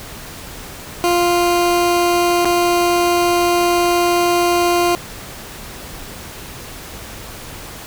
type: tone with dropouts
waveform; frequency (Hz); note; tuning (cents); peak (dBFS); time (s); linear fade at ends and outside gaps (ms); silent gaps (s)
20% pulse; 349.2; F4; 0; -8; 1.04-4.95; 0; 2.447-2.455
effects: pink hiss -33 dBFS RMS until 7.86 s